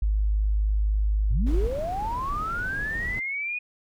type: tone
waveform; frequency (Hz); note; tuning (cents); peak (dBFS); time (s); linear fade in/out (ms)
sine; 51.91; G#1; 0; -20; 0.02-1.67; 5
type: linear sweep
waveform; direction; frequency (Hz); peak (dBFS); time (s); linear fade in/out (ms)
sine; up; 79.4 to 2489; -27; 1.3-3.59; 10
type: noise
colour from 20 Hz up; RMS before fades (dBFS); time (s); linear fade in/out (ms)
brown; -34; 1.46-3.2; 10
effects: none